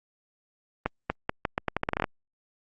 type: accelerating click train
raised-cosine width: 0.5 ms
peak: -10 dBFS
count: 14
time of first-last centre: 0.86-2.042 s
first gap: 240 ms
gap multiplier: 0.81
effects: Opus 32 kbps